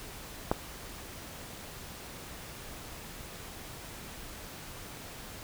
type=clicks; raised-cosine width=1 ms; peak=-11 / -30 dBFS; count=2; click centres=0.515 / 0.521 s; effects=pink hiss -45 dBFS RMS until 5.43 s